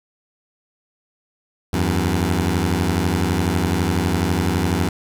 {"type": "beating tone pair", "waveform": "15% pulse", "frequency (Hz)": [82.41, 94.41], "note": ["E2", "F#2"], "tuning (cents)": [0, 35], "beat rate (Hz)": 12, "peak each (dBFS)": -14, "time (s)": [1.73, 4.89], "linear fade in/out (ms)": 5, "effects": ["resampled to 32000 Hz", "7-bit"]}